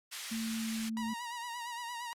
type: high-pass noise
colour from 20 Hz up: pink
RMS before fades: -42 dBFS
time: 0.11-0.9 s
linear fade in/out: 20 ms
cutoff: 1900 Hz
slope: 12 dB/octave
type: tone with pitch glide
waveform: sine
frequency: 224.6 to 222.9 Hz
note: A3 to A3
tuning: +36 to +23 cents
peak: -34 dBFS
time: 0.31-1.14 s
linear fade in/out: 10 ms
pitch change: -13 cents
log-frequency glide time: 0.48-0.75 s
type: tone with vibrato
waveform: sawtooth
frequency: 953 Hz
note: A#5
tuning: 38 cents sharp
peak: -35 dBFS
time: 0.97-2.13 s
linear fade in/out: 0 ms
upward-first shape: sine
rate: 8.7 Hz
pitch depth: 54 cents each way
effects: low-pass 12000 Hz 12 dB/octave + Opus 48 kbps